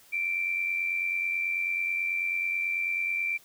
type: tone with amplitude modulation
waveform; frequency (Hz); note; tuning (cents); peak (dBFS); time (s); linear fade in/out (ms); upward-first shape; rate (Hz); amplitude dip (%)
sine; 2349; D7; 0; -24; 0.12-3.38; 20; sine; 89.2; 50
effects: white hiss -57 dBFS RMS until 3.44 s